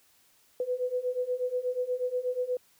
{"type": "beating tone pair", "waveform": "sine", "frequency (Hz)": [495.1, 503.4], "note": ["B4", "B4"], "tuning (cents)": [4, 33], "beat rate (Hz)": 8.3, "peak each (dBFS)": [-32, -30], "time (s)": [0.6, 2.57], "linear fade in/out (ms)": 2, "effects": ["white hiss -64 dBFS RMS until 2.79 s"]}